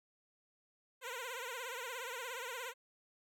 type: tone with vibrato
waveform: 10% pulse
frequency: 493.9 Hz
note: B4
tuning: in tune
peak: -33 dBFS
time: 1.01-2.74 s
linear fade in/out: 50 ms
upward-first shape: triangle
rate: 17 Hz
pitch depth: 150 cents each way
effects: none